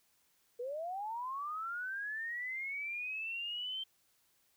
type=linear sweep; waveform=sine; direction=up; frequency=467.2 to 3136 Hz; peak=-37 dBFS; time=0.59-3.84 s; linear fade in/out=10 ms; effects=white hiss -73 dBFS RMS until 4.56 s